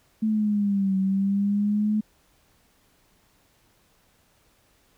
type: linear two-way sweep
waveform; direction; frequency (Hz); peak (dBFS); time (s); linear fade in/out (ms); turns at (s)
sine; down then up; 220 to 190.1 to 214.5; -20; 0.22-2.01; 10; 0.97
effects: pink hiss -63 dBFS RMS until 4.97 s